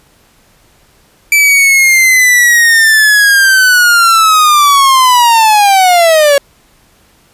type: linear sweep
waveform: 45% pulse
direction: down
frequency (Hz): 2327 to 554.4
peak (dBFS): -4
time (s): 1.32-6.38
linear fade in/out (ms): 2
effects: pink hiss -48 dBFS RMS until 7.33 s + resampled to 32000 Hz